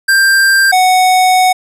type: tone pair in turn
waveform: square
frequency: 1583 / 740.8 Hz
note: G6 / F#5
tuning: +17 / +2 cents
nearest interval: octave + minor second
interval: 1315 cents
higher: first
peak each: -7 dBFS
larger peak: neither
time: 0.08-0.72 / 0.72-1.53 s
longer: second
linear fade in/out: 10 ms
effects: resampled to 32000 Hz + 8-bit